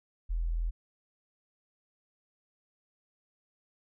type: tone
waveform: sine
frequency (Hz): 41.62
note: E1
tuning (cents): +17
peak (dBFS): -28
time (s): 0.29-0.71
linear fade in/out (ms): 20
effects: none